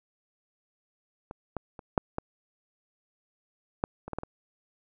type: clicks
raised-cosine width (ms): 1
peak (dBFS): -25 / -18 / -28 / -8 / -16 / -11 / -25 / -19 / -17 / -23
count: 10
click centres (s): 1.311 / 1.567 / 1.792 / 1.978 / 2.184 / 3.839 / 4.08 / 4.133 / 4.186 / 4.234
effects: none